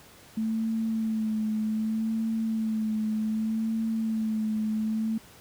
sine tone with vibrato, 220 Hz, A3, in tune, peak -25 dBFS, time 0.37-5.18 s, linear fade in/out 5 ms, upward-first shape sine, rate 0.65 Hz, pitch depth 30 cents each way, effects pink hiss -52 dBFS RMS until 5.4 s + high-pass 60 Hz 12 dB/octave

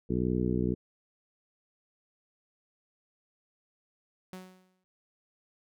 harmonic tone, 61.74 Hz, B1, in tune, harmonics 1 / 2 / 3 / 4 / 5 / 6 / 7, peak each -36 / -34 / -31 / -33 / -35 / -34 / -37 dBFS, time 0.09-0.75 s, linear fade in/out 20 ms
sawtooth tone with exponential decay, 185.2 Hz, F#3, 2 cents sharp, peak -35 dBFS, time 4.33-4.84 s, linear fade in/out 0 ms, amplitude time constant 110 ms
effects none

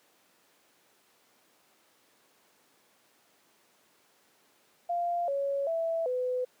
sine tone with pitch steps, 695 / 557 / 660 / 503 Hz, F5 / C#5 / E5 / B4, -9 / +8 / +2 / +32 cents, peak -27 dBFS, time 4.89-6.45 s, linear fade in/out 10 ms, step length 390 ms, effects pink hiss -65 dBFS RMS until 6.6 s + high-pass 300 Hz 12 dB/octave

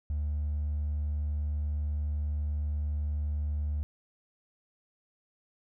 triangle tone with hard clipping, 74.1 Hz, D2, 16 cents sharp, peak -28 dBFS, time 0.1-3.83 s, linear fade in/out 0 ms, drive 2 dB, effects none

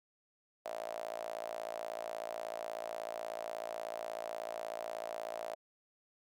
sawtooth tone with high-pass filter, 56.4 Hz, A1, 44 cents sharp, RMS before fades -42 dBFS, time 0.65-5.55 s, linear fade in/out 5 ms, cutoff 640 Hz, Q 8.8, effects none

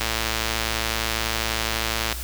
click train, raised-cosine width 0.2 ms, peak -6 dBFS, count 238, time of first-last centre 0.01-2.126 s, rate 112 Hz, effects added 60 Hz sine -31 dBFS peak until 2.23 s + white hiss -35 dBFS RMS until 2.23 s

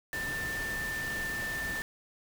sine tone in noise, 1782 Hz, A6, 22 cents sharp, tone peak -33 dBFS, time 0.13-1.82 s, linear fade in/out 0 ms, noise pink, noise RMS -40 dBFS, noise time 0.13-1.82 s, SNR +4 dB, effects none

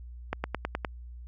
accelerating click train, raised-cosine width 0.5 ms, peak -14 dBFS, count 6, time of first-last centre 0.33-0.848 s, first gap 110 ms, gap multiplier 0.97, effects added 60 Hz sine -41 dBFS peak until 1.27 s

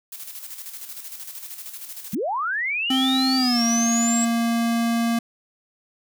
blue noise with tremolo, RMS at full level -35 dBFS, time 0.12-2.15 s, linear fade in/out 5 ms, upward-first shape square, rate 13 Hz, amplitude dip 50%
sine linear sweep, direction up, 163.2 to 7790 Hz, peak -22 dBFS, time 2.13-4.25 s, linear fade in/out 5 ms
square tone with pitch glide, 262.1 to 232.2 Hz, C4 to A#3, +3 to -7 cents, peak -20 dBFS, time 2.9-5.19 s, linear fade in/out 5 ms, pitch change -210 cents, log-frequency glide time 3.36-3.63 s
effects none

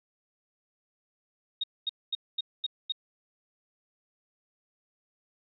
sine tone bursts, 3729 Hz, A#7, in tune, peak -27 dBFS, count 6, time 1.61-2.922 s, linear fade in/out 5 ms, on 27 ms, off 230 ms, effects none

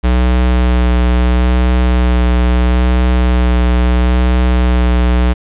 square tone with vibrato, 61.5 Hz, B1, 7 cents flat, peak -9 dBFS, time 0.03-5.34 s, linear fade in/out 20 ms, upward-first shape sine, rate 0.75 Hz, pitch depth 15 cents each way, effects resampled to 8000 Hz + 7-bit

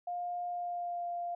sine tone with pitch glide, 707 to 696.9 Hz, F5 to F5, +21 to -4 cents, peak -34 dBFS, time 0.07-1.35 s, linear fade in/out 5 ms, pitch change -25 cents, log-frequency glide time 0.47-1.06 s, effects none

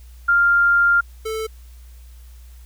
sine / square tone pair in turn, 1396.9 / 440 Hz, F6 / A4, 0 / 0 cents, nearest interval octave + minor sixth, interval 2000 cents, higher first, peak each -12 / -24 dBFS, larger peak first, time 0.28-1.01 / 1.25-1.47 s, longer first, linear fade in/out 10 ms, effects added 60 Hz sine -39 dBFS peak until 2.65 s + white hiss -55 dBFS RMS until 2.65 s

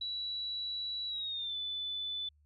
sine tone with pitch glide, 3926 to 3498 Hz, B7 to A7, -11 to -11 cents, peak -35 dBFS, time 0.01-2.29 s, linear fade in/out 5 ms, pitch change -200 cents, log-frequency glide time 1.08-1.56 s, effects added 74 Hz sine -64 dBFS peak until 2.45 s

